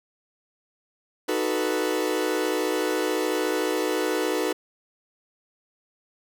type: chord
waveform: 40% pulse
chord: B dominant seventh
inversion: first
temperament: equal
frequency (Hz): 311.1 / 370 / 440 / 493.9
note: D#4 / F#4 / A4 / B4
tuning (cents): 0 / 0 / 0 / 0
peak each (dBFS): -28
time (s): 1.28-4.53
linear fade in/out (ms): 10
effects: none